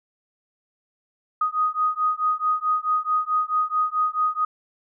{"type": "beating tone pair", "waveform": "sine", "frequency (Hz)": [1244.5, 1249.1], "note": ["D#6", "D#6"], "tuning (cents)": [0, 6], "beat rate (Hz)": 4.6, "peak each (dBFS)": -23, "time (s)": [1.41, 4.45], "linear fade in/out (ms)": 5, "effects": []}